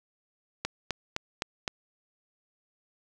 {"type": "click train", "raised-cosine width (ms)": 0.2, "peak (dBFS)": -12, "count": 5, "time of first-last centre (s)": [0.65, 1.678], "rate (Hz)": 3.89, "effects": []}